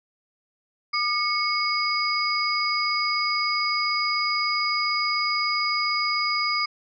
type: tone cluster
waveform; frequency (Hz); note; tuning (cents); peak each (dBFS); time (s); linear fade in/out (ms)
sine; 1204 / 2195 / 4918; D6 / C#7 / D#8; +43 / -18 / -21; -26; 0.93-6.66; 10
effects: none